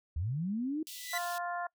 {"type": "linear sweep", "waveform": "sine", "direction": "up", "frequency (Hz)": [69.3, 323.6], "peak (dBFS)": -31, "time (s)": [0.16, 0.83], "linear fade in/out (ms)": 5}
{"type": "high-pass noise", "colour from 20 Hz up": "pink", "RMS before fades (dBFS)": -45, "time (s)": [0.87, 1.38], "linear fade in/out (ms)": 0, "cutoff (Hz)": 2800, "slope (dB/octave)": 48}
{"type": "tone with exponential growth", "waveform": "sawtooth", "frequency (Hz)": 1985, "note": "B6", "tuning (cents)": 8, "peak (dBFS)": -28, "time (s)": [0.88, 1.18], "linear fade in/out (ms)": 5, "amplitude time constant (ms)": 65}
{"type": "harmonic tone", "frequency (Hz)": 350, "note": "F4", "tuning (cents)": 4, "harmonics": [2, 3, 4, 5], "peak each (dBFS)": [-36, -40, -42, -44], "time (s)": [1.13, 1.67], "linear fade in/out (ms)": 5}
{"effects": ["noise-tail reverb RT60 0.1 s tail -24 dB re dry"]}